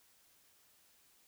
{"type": "silence", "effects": ["white hiss -68 dBFS RMS until 1.27 s"]}